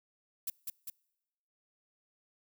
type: noise with echo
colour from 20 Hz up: violet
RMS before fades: -35 dBFS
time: 0.47-0.5 s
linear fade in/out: 5 ms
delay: 200 ms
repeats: 2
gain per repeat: -3 dB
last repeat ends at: 0.9 s
effects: noise-tail reverb RT60 1.0 s tail -26 dB re dry